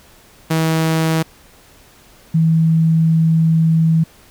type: tone pair in turn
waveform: sawtooth / sine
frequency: 160.9 / 162.02 Hz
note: E3 / E3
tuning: -42 / -30 cents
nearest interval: unison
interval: 12 cents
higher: second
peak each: -10 dBFS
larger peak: neither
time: 0.5-1.23 / 2.34-4.04 s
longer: second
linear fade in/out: 10 ms
effects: pink hiss -47 dBFS RMS until 4.3 s